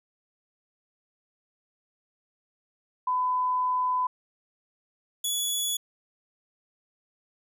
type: tone pair in turn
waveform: sine / 15% pulse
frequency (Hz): 1005 / 3401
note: B5 / G#7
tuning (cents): +30 / +40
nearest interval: octave + major sixth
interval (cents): 2110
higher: second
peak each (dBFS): -23 / -19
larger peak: second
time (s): 3.07-4.07 / 5.24-5.77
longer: first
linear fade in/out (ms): 5
effects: none